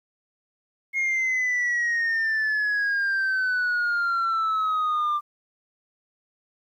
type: exponential sweep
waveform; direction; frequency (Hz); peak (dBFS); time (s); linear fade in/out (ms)
sine; down; 2157 to 1183; -19; 0.93-5.21; 50
effects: tanh soft clip ceiling -20 dBFS + 10-bit